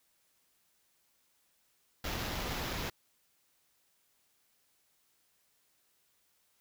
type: noise with sample-and-hold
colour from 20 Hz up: pink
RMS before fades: -37 dBFS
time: 2.04-2.9 s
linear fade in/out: 5 ms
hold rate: 8820 Hz
effects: white hiss -73 dBFS RMS until 6.6 s